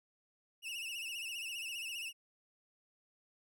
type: tone with vibrato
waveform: 40% pulse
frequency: 2742 Hz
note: F7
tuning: 32 cents flat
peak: -39 dBFS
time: 0.62-2.13 s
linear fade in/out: 50 ms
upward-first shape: sine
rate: 15 Hz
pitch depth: 100 cents each way
effects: none